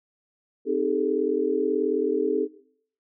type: chord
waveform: sine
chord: A half-diminished seventh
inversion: first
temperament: equal with one note detuned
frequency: 261.6 / 311.1 / 401.4 / 440 Hz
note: C4 / Eb4 / G4 / A4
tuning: 0 / 0 / +41 / 0 cents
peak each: -30 / -29 / -26 / -25 dBFS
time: 0.65-2.48 s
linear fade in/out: 50 ms
effects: noise-tail reverb RT60 0.6 s tail -18 dB re dry